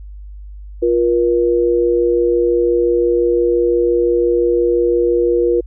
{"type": "tone pair together", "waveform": "sine", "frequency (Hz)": [350.9, 476.7], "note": ["F4", "A#4"], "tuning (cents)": [8, 39], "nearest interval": "perfect fourth", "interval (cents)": 531, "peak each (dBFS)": -14, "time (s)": [0.82, 5.61], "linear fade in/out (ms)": 10, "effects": ["added 50 Hz sine -30 dBFS peak until 5.66 s"]}